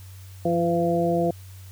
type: harmonic tone with a mistuned harmonic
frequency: 170.9 Hz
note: F3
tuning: 37 cents flat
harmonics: 1 / 2 / 3 / 4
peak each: -25 / -25 / -25 / -25 dBFS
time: 0.45-1.31 s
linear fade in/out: 5 ms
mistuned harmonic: 3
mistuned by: -23 cents
effects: added 94 Hz sine -40 dBFS peak until 1.71 s + white hiss -52 dBFS RMS until 1.71 s